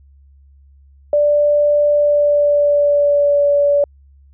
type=tone with pitch glide; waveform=sine; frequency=587.3 to 574.5 Hz; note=D5 to D5; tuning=0 to -38 cents; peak=-10 dBFS; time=1.13-3.84 s; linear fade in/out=2 ms; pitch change=-38 cents; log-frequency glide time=1.91-3.47 s; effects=added 69 Hz sine -44 dBFS peak until 4.33 s